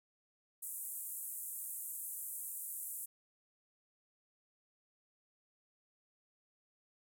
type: band-pass noise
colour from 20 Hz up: white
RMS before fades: -44 dBFS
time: 0.62-3.06 s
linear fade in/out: 10 ms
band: 8000 to 15000 Hz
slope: 48 dB/octave
effects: none